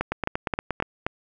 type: two click trains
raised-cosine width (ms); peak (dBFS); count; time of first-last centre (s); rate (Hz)
0.5; -10 / -9; 7 / 5; 0.12-0.824 / 0.01-1.065; 8.52 / 3.79
effects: none